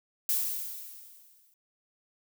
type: noise with exponential decay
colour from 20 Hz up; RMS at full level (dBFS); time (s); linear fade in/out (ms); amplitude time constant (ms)
violet; -26; 0.29-1.54; 1; 270
effects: none